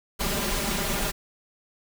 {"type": "noise with comb filter", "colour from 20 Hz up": "pink", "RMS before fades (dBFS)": -27, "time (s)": [0.19, 1.12], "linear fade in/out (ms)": 20, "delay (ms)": 5, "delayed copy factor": 0.85, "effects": []}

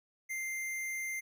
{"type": "tone", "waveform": "square", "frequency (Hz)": 2093, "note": "C7", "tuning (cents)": 0, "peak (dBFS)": -36, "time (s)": [0.29, 1.21], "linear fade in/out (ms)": 20, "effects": []}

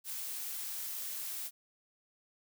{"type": "noise", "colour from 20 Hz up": "blue", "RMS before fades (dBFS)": -40, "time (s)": [0.04, 1.51], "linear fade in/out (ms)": 50, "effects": []}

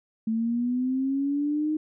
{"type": "linear sweep", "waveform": "sine", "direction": "up", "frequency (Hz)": [220, 311.1], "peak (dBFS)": -23, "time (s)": [0.27, 1.77], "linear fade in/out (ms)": 5, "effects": []}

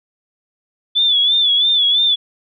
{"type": "tone with vibrato", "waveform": "sine", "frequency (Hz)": 3466, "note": "A7", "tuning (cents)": -27, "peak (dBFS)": -11, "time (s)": [0.95, 2.16], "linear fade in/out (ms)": 20, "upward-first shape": "sine", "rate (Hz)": 3, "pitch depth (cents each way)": 75, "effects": []}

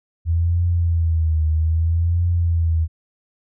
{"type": "tone with vibrato", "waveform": "sine", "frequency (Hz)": 82.41, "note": "E2", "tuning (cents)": 0, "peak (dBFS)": -15, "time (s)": [0.25, 2.88], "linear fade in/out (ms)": 50, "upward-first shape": "triangle", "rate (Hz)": 0.62, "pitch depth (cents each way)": 100, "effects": []}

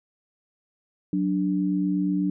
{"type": "tone pair together", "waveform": "sine", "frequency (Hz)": [185.07, 293.3], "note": ["F#3", "D4"], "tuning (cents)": [1, -2], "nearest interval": "minor sixth", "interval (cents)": 797, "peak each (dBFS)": -24, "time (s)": [1.13, 2.3], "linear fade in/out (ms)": 2, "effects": []}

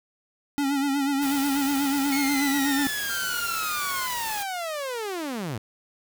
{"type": "tone with vibrato", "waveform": "square", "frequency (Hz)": 278.7, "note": "C#4", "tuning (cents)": 9, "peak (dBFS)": -23, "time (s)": [0.58, 2.87], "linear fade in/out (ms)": 0, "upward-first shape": "sine", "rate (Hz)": 8.2, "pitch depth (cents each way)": 58}
{"type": "noise", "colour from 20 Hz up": "white", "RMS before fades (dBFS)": -34, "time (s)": [1.21, 4.44], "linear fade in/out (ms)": 20}
{"type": "linear sweep", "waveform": "sawtooth", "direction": "down", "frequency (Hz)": [2200, 98.2], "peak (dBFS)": -25, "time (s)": [2.12, 5.58], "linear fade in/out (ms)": 5}
{"type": "tone with pitch glide", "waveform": "square", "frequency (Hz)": [1396.9, 1457.9], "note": ["F6", "F#6"], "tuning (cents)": [0, -26], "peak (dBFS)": -33, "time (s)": [3.09, 4.07], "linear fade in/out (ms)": 10, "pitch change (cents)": 74, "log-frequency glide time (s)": [3.7, 3.78]}
{"effects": []}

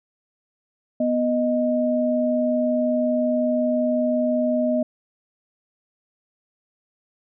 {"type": "tone pair together", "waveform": "sine", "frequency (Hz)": [246.4, 621], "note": ["B3", "D#5"], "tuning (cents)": [-4, -3], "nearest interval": "octave + major third", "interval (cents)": 1601, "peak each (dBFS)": -21, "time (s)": [1, 4.83], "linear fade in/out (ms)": 5, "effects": []}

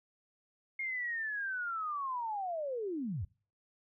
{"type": "linear sweep", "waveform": "sine", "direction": "down", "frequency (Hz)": [2151, 70.4], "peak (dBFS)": -34, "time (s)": [0.79, 3.25], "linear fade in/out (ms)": 5, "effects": ["noise-tail reverb RT60 0.4 s tail -24 dB re dry"]}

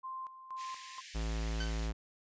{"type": "tone with tremolo", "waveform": "sine", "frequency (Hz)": 1046.5, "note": "C6", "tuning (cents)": 0, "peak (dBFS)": -39, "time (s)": [0.03, 1.01], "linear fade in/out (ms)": 20, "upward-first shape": "square", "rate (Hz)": 2.1, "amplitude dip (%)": 70}
{"type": "high-pass noise", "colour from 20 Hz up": "pink", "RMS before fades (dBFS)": -49, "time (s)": [0.56, 1.91], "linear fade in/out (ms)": 50, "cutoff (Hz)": 1700, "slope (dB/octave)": 96}
{"type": "tone", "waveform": "square", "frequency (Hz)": 55, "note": "A1", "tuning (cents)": 0, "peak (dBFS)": -34, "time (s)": [1.14, 1.93], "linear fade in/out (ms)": 20}
{"type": "tone with exponential decay", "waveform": "20% pulse", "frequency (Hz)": 1530, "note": "G6", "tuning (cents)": -42, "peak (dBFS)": -32, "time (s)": [1.6, 1.84], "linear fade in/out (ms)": 5, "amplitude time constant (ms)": 51}
{"effects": ["resampled to 16000 Hz"]}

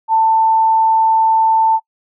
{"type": "tone", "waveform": "sine", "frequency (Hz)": 890, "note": "A5", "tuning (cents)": 20, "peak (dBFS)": -9, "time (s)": [0.08, 1.8], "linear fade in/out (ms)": 50, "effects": ["noise-tail reverb RT60 0.1 s tail -24 dB re dry"]}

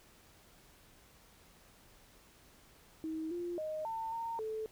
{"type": "tone with pitch steps", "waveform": "sine", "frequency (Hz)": [318, 348.6, 621, 899, 917, 437.4], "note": ["D#4", "F4", "D#5", "A5", "A#5", "A4"], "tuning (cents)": [38, -3, -3, 37, -29, -10], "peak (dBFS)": -36, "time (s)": [3.04, 4.66], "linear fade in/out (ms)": 0, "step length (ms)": 270, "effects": ["pink hiss -62 dBFS RMS until 4.71 s"]}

